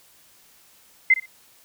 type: tone with echo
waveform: sine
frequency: 2073 Hz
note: C7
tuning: 17 cents flat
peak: -11 dBFS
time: 1.1-1.14 s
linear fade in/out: 5 ms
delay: 60 ms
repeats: 2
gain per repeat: -14 dB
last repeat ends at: 1.26 s
effects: white hiss -55 dBFS RMS until 1.64 s